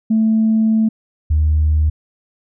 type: tone pair in turn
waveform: sine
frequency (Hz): 220.6 / 76.74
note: A3 / D#2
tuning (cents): +5 / -23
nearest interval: octave + tritone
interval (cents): 1828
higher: first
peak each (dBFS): -10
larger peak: neither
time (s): 0.1-0.89 / 1.3-1.9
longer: first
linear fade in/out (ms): 10
effects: tanh soft clip ceiling -7 dBFS